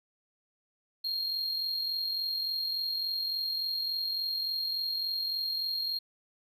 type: tone with amplitude modulation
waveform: triangle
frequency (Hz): 4233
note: C8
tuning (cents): +19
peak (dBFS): -27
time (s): 1.04-5.99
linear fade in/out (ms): 10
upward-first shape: sine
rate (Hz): 43.5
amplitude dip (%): 40
effects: none